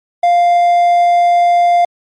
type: tone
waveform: triangle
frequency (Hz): 698.5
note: F5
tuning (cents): 0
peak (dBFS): -5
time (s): 0.23-1.85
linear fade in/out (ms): 5
effects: MP3 48 kbps